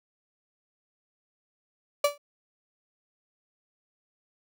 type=tone with exponential decay; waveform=35% pulse; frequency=579 Hz; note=D5; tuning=25 cents flat; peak=-15 dBFS; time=2.04-2.18 s; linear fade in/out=5 ms; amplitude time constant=29 ms; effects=none